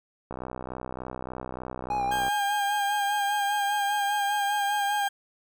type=click train; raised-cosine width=1 ms; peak=-21 dBFS; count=126; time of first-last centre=0.31-2.282 s; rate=63.4 Hz
type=tone with vibrato; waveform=triangle; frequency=817 Hz; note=G#5; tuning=29 cents flat; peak=-23 dBFS; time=1.9-5.08 s; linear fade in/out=5 ms; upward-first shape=sine; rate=5 Hz; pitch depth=42 cents each way
type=tone; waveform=30% pulse; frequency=1605 Hz; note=G6; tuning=40 cents sharp; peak=-27 dBFS; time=2.11-5.09 s; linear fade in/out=10 ms
effects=none